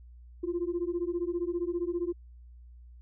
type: beating tone pair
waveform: sine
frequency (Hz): 340 / 355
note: F4 / F4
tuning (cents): -46 / +28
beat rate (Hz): 15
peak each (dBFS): -31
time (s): 0.43-2.13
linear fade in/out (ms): 10
effects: tanh soft clip ceiling -23 dBFS + added 60 Hz sine -48 dBFS peak until 3.01 s